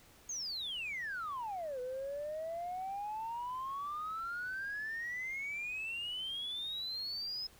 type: exponential two-way sweep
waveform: sine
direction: down then up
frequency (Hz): 6645 to 494.7 to 5150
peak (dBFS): -36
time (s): 0.29-7.47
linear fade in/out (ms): 5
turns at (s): 1.8
effects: tanh soft clip ceiling -34 dBFS + pink hiss -61 dBFS RMS until 7.59 s